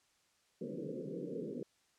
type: band-pass noise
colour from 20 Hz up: white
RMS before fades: -42 dBFS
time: 0.61-1.63 s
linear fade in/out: 5 ms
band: 140 to 520 Hz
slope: 96 dB/octave
effects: white hiss -73 dBFS RMS until 1.98 s + low-pass 8000 Hz 12 dB/octave